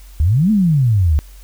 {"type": "exponential two-way sweep", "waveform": "sine", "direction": "up then down", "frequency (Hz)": [69.3, 224.2, 69.3], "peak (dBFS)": -10, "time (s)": [0.2, 1.19], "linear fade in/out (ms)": 0, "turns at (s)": 0.51, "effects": ["added 46 Hz sine -36 dBFS peak until 1.43 s", "white hiss -48 dBFS RMS until 1.43 s"]}